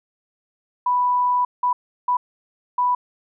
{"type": "tone bursts at uneven times", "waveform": "sine", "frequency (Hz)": 987.8, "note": "B5", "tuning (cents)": 0, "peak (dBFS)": -16, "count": 4, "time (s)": [[0.86, 1.45], [1.63, 1.73], [2.08, 2.17], [2.78, 2.95]], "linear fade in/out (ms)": 5, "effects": []}